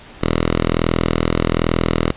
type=tone; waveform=5% pulse; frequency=41.2 Hz; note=E1; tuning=in tune; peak=-4 dBFS; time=0.21-2.12 s; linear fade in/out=10 ms; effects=pink hiss -40 dBFS RMS until 2.16 s + resampled to 8000 Hz